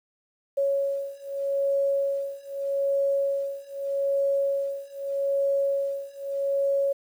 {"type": "beating tone pair", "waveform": "sine", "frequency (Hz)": [554.4, 555.21], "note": ["C#5", "C#5"], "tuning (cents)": [0, 3], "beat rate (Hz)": 0.81, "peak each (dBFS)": [-27, -26], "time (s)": [0.57, 6.93], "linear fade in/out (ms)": 10, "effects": ["9-bit"]}